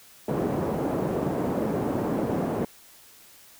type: band-pass noise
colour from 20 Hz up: pink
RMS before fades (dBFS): -27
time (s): 0.28-2.65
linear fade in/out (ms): 5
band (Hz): 190 to 580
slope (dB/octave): 12
effects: white hiss -52 dBFS RMS until 3.59 s